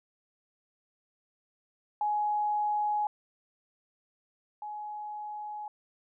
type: tone pair in turn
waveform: sine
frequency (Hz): 838 / 841.1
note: G#5 / G#5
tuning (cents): +15 / +22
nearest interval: unison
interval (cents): 7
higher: second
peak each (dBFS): -26 / -36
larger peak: first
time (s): 2.01-3.07 / 4.62-5.68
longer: neither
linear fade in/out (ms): 2
effects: none